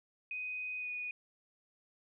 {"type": "tone with pitch glide", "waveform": "sine", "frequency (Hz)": [2500, 2470], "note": ["D#7", "D#7"], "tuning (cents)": [8, -13], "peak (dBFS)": -37, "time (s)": [0.31, 1.11], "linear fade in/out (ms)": 2, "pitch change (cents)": -21, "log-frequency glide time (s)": [0.79, 0.88], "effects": []}